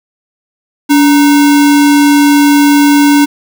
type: tone with sample-and-hold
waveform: sine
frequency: 287.8 Hz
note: D4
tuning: 35 cents flat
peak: -3 dBFS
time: 0.89-3.26 s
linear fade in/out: 20 ms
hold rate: 1225 Hz
effects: none